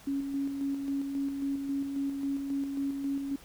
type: tone with tremolo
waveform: sine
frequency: 277.2 Hz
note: C#4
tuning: in tune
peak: -28 dBFS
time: 0.07-3.36 s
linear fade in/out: 5 ms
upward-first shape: square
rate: 3.7 Hz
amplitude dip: 40%
effects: pink hiss -54 dBFS RMS until 3.44 s